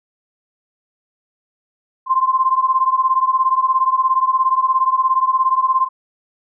sine beating tone pair, 1041 / 1058 Hz, C6 / C6, -9 / +19 cents, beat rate 17 Hz, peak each -15 / -17 dBFS, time 2.06-5.89 s, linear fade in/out 50 ms, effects none

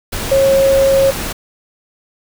sine tone in noise, 543 Hz, C#5, 36 cents flat, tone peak -8 dBFS, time 0.31-1.11 s, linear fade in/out 10 ms, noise pink, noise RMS -22 dBFS, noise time 0.12-1.33 s, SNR +11 dB, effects none

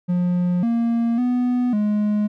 triangle tone with pitch steps, 177.8 / 232.7 / 247.3 / 209.4 Hz, F3 / A#3 / B3 / G#3, +31 / -3 / +3 / +15 cents, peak -15 dBFS, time 0.08-2.28 s, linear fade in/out 20 ms, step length 550 ms, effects none

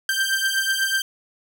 sawtooth beating tone pair, 1568 / 1576.1 Hz, G6 / G6, 0 / +9 cents, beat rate 8.1 Hz, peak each -19 / -20 dBFS, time 0.09-1.02 s, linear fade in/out 2 ms, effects none

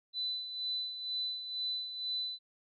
sine tone with tremolo, 4000 Hz, B7, 21 cents sharp, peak -32 dBFS, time 0.13-2.39 s, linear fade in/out 50 ms, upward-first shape sine, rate 2.1 Hz, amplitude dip 60%, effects none

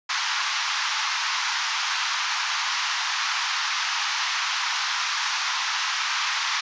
pink band-pass noise, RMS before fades -26 dBFS, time 0.09-6.61 s, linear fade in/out 10 ms, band 910 to 6300 Hz, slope 48 dB/octave, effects resampled to 16000 Hz

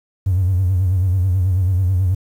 triangle tone with vibrato, 92.5 Hz, F#2, in tune, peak -10 dBFS, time 0.26-2.15 s, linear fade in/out 10 ms, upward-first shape sine, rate 9.2 Hz, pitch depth 93 cents each way, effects tanh soft clip ceiling -10 dBFS + 8-bit

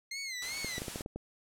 20% pulse tone with vibrato, 2090 Hz, C7, 2 cents flat, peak -32 dBFS, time 0.11-0.79 s, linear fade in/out 5 ms, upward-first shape sine, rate 2.6 Hz, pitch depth 110 cents each way
white noise, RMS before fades -42 dBFS, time 0.42-1.02 s, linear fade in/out 2 ms
clicks, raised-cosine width 2 ms, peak -25 dBFS, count 8, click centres 0.646 / 0.781 / 0.819 / 0.882 / 0.959 / 1.009 / 1.061 / 1.16 s
effects low-pass 11000 Hz 12 dB/octave

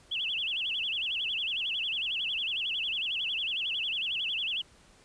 sine tone with vibrato, 2996 Hz, F#7, 21 cents sharp, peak -29 dBFS, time 0.11-4.62 s, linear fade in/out 10 ms, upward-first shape sine, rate 11 Hz, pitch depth 240 cents each way, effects pink hiss -59 dBFS RMS until 5.04 s + resampled to 22050 Hz

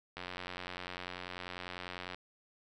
click train, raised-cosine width 0.3 ms, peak -25 dBFS, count 179, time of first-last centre 0.17-2.146 s, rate 90.1 Hz, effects none

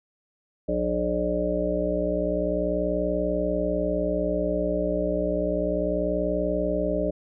harmonic tone, 60.3 Hz, B1, 41 cents flat, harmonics 1 / 3 / 5 / 7 / 9 / 10, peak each -32 / -31 / -30 / -31 / -30 / -27 dBFS, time 0.68-7.11 s, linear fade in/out 10 ms, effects none

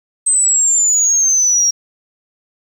sine exponential sweep, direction down, 8260 to 5610 Hz, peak -9 dBFS, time 0.26-1.71 s, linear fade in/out 10 ms, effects tanh soft clip ceiling -5 dBFS + 7-bit

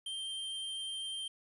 square tone, 3154 Hz, G7, 10 cents sharp, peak -38 dBFS, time 0.06-1.28 s, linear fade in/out 5 ms, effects resampled to 24000 Hz + 11-bit

